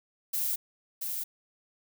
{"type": "noise with echo", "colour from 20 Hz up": "violet", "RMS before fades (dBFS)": -30, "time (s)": [0.33, 0.56], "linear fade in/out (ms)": 10, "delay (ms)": 680, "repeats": 1, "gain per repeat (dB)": -4, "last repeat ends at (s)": 1.24, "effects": []}